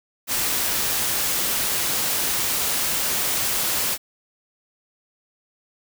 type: noise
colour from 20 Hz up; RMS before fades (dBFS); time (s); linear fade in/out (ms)
white; -23; 0.27-3.98; 50
effects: none